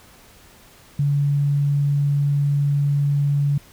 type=tone; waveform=sine; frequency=142.9 Hz; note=D3; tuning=47 cents flat; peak=-16 dBFS; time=0.99-3.58 s; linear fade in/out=5 ms; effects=pink hiss -49 dBFS RMS until 3.72 s